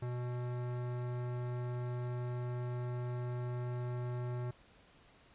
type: tone with hard clipping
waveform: sine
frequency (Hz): 122.9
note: B2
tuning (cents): -8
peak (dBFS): -38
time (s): 0.02-4.51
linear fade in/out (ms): 5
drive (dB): 18
effects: pink hiss -63 dBFS RMS until 5.34 s + resampled to 8000 Hz